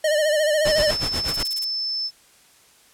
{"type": "tone with vibrato", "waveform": "square", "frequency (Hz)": 609, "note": "D#5", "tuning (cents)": -37, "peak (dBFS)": -18, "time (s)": [0.04, 0.91], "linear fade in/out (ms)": 5, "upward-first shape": "sine", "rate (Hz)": 14, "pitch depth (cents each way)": 64}
{"type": "tone", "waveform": "sine", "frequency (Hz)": 5274, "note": "E8", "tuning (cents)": 0, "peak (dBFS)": -23, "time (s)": [0.64, 2.11], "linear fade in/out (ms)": 50}
{"type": "noise with tremolo", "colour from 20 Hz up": "pink", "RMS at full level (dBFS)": -26, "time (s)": [0.65, 1.43], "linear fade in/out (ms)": 2, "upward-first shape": "sine", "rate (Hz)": 8.2, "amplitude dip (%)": 85}
{"type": "noise bursts", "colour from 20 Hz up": "violet", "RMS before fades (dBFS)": -27, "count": 7, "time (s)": [1.28, 1.647], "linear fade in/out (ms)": 5, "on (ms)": 31, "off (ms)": 25}
{"effects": ["white hiss -54 dBFS RMS until 2.93 s", "low-pass 11000 Hz 12 dB/octave"]}